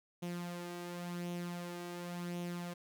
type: tone with flanger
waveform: sawtooth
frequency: 174.9 Hz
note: F3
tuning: 3 cents sharp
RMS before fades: -42 dBFS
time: 0.22-2.74 s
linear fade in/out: 10 ms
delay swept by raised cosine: 0.31 to 2.61 ms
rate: 0.92 Hz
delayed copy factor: +0.5
effects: none